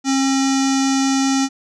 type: tone with low-pass filter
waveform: square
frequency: 269.5 Hz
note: C#4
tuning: 49 cents flat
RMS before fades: -17 dBFS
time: 0.04-1.49 s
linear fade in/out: 50 ms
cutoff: 6300 Hz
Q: 4.2
effects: none